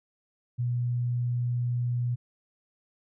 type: tone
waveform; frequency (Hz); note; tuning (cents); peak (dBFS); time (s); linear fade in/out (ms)
sine; 121.7; B2; -25; -25; 0.58-2.16; 20
effects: none